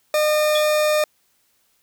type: tone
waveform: 40% pulse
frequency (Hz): 607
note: D#5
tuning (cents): -43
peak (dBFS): -15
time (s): 0.14-1.04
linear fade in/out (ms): 2
type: tone with exponential decay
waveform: sine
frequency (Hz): 3422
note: A7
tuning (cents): -49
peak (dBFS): -19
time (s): 0.55-0.7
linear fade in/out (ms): 5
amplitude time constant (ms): 31
effects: white hiss -64 dBFS RMS until 1.82 s